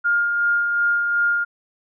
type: tone with tremolo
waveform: sine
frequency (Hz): 1412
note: F6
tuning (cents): +19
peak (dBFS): -15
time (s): 0.04-1.45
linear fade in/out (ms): 20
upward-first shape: sine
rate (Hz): 2.7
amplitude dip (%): 35
effects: none